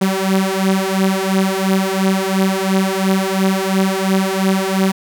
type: beating tone pair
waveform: sawtooth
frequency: 190 / 192.9 Hz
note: F#3 / G3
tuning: +46 / -28 cents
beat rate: 2.9 Hz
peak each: -13 dBFS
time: 0.01-4.92 s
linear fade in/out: 10 ms
effects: none